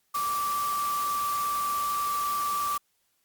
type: tone in noise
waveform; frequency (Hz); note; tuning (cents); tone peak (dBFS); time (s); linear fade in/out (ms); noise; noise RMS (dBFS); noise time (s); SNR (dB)
sine; 1165; D6; -14; -26; 0.14-2.78; 10; white; -37; 0.14-2.78; +8
effects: white hiss -72 dBFS RMS until 3.24 s + Opus 48 kbps